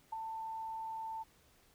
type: tone with ADSR envelope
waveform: sine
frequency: 891 Hz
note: A5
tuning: 22 cents sharp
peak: -34 dBFS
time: 0.12-1.24 s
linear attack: 10 ms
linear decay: 9 ms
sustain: -5 dB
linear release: 23 ms
effects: pink hiss -67 dBFS RMS until 1.74 s